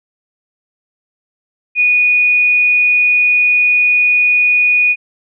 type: tone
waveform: sine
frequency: 2465 Hz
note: D#7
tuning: 17 cents flat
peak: -8 dBFS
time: 1.75-4.96 s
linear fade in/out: 50 ms
effects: none